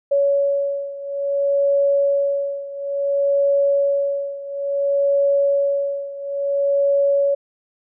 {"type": "beating tone pair", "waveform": "sine", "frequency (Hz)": [561, 561.58], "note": ["C#5", "C#5"], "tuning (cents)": [21, 22], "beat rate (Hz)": 0.58, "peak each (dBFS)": [-18, -21], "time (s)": [0.11, 7.35], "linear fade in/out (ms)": 10, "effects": []}